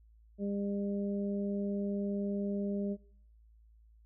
harmonic tone, 201.1 Hz, G3, 44 cents sharp, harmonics 1 / 2 / 3, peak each -33 / -39 / -43 dBFS, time 0.38-2.97 s, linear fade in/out 50 ms, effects noise-tail reverb RT60 0.6 s tail -21 dB re dry + added 55 Hz sine -58 dBFS peak until 4.05 s

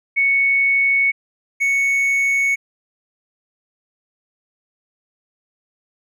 sine / triangle tone pair in turn, 2217 / 2217 Hz, C#7 / C#7, 0 / 0 cents, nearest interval unison, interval 0 cents, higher neither, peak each -13 dBFS, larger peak neither, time 0.16-1.12 / 1.6-2.56 s, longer neither, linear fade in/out 20 ms, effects none

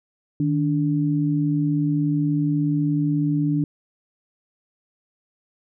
sine tone pair together, 153.78 / 290.3 Hz, D#3 / D4, -20 / -20 cents, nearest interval major seventh, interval 1100 cents, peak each -21 dBFS, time 0.4-3.64 s, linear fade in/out 2 ms, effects none

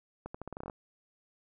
accelerating click train, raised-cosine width 1 ms, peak -26 dBFS, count 11, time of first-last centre 0.26-0.698 s, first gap 85 ms, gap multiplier 0.84, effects none

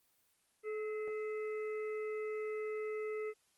harmonic tone with a mistuned harmonic, 430 Hz, A4, 40 cents flat, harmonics 1 / 3 / 5 / 6, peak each -37 / -51 / -50 / -59 dBFS, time 0.63-3.34 s, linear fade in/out 50 ms, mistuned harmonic 5, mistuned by -82 cents, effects white hiss -74 dBFS RMS until 3.57 s + Opus 24 kbps

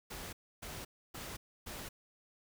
pink noise bursts, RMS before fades -45 dBFS, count 4, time 0.1-1.89 s, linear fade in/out 10 ms, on 230 ms, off 290 ms, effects none

